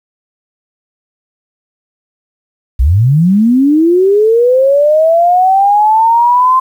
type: linear sweep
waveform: sine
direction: up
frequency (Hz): 54.8 to 1046.5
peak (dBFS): -5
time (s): 2.79-6.6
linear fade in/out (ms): 10
effects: 7-bit